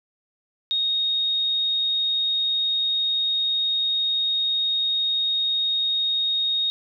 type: tone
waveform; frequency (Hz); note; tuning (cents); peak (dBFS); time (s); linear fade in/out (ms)
sine; 3729; A#7; 0; -20; 0.71-6.7; 0
effects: none